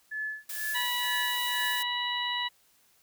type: tone with tremolo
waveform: sine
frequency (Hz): 1724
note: A6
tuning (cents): -36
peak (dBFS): -30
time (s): 0.11-1.83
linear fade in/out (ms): 10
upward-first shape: sine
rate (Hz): 2.1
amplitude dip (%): 100
type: noise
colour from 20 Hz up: blue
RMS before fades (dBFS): -37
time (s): 0.49-1.83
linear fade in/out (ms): 5
type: harmonic tone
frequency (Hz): 976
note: B5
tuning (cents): -21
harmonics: 1 / 2 / 3 / 4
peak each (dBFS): -34 / -34 / -34 / -34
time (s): 0.74-2.49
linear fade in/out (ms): 20
effects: white hiss -65 dBFS RMS until 3.02 s